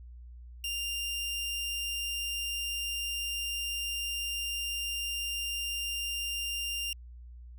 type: tone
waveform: sawtooth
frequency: 2794 Hz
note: F7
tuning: in tune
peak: -29 dBFS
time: 0.64-6.93 s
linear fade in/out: 2 ms
effects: added 60 Hz sine -45 dBFS peak until 7.58 s